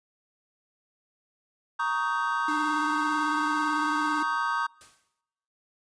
triangle chord, Eb dominant seventh, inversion second, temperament just, 933.4 / 1120.1 / 1244.5 / 1555.6 Hz, Bb5 / Db6 / Eb6 / G6, +2 / +18 / 0 / -14 cents, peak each -29 dBFS, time 1.79-4.67 s, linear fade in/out 10 ms
square tone with vibrato, 300.7 Hz, D4, 41 cents sharp, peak -31 dBFS, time 2.48-4.23 s, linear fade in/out 5 ms, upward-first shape sine, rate 18 Hz, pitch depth 29 cents each way
white noise with exponential decay, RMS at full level -48 dBFS, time 4.81-5.21 s, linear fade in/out 0 ms, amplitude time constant 86 ms
effects noise-tail reverb RT60 1.0 s tail -25 dB re dry + resampled to 22050 Hz

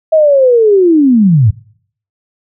sine linear sweep, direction down, 646 to 93.6 Hz, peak -4 dBFS, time 0.12-1.51 s, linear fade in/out 10 ms, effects noise-tail reverb RT60 0.6 s tail -23 dB re dry

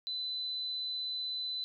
sine tone, 4012 Hz, B7, 26 cents sharp, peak -34 dBFS, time 0.07-1.64 s, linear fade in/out 0 ms, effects none

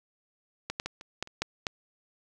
clicks, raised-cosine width 0.2 ms, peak -15 / -14 / -16 / -27 / -14 / -30 / -11 / -12 dBFS, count 8, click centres 0.7 / 0.799 / 0.86 / 1.011 / 1.226 / 1.274 / 1.42 / 1.668 s, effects none

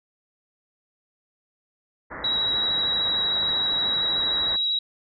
white low-pass noise, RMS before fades -36 dBFS, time 2.1-4.57 s, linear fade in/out 20 ms, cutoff 2000 Hz, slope 96 dB/octave
sine tone with vibrato, 3865 Hz, B7, 38 cents flat, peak -21 dBFS, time 2.24-4.79 s, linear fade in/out 5 ms, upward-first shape triangle, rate 13 Hz, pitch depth 19 cents each way
effects none

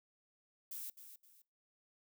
violet noise with echo, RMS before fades -45 dBFS, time 0.71-0.9 s, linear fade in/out 5 ms, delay 260 ms, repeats 2, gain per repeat -10 dB, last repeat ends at 1.42 s, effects noise-tail reverb RT60 0.3 s tail -23 dB re dry

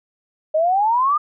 sine exponential sweep, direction up, 609 to 1233 Hz, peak -14 dBFS, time 0.54-1.18 s, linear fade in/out 10 ms, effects none

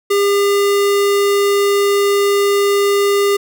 square tone, 402.8 Hz, G4, 47 cents sharp, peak -12 dBFS, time 0.1-3.37 s, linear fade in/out 10 ms, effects none

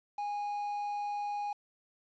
triangle tone with quantisation, 823 Hz, G#5, 16 cents flat, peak -31 dBFS, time 0.18-1.53 s, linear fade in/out 5 ms, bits 9, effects resampled to 16000 Hz

